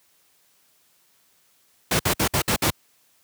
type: noise bursts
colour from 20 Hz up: pink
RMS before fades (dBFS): -20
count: 6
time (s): 1.91-2.704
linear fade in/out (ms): 5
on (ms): 84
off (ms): 58
effects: white hiss -62 dBFS RMS until 3.23 s + high-pass 80 Hz 12 dB/octave